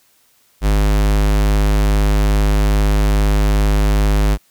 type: tone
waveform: square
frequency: 51.2 Hz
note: G#1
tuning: 24 cents flat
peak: -12 dBFS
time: 0.61-4.38 s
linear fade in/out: 50 ms
effects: white hiss -56 dBFS RMS until 4.5 s